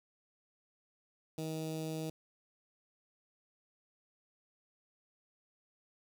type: tone with notch filter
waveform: 15% pulse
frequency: 158.4 Hz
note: D#3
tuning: 31 cents sharp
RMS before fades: -39 dBFS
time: 1.38-2.1 s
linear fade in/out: 2 ms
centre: 1600 Hz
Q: 0.62
effects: none